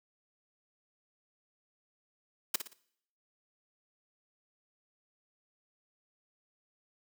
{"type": "noise with echo", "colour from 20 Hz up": "white", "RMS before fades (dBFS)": -28, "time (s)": [2.54, 2.56], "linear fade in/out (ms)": 5, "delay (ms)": 58, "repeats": 3, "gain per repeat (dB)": -9, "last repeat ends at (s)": 2.734, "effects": ["noise-tail reverb RT60 0.7 s tail -22 dB re dry", "high-pass 200 Hz 12 dB/octave"]}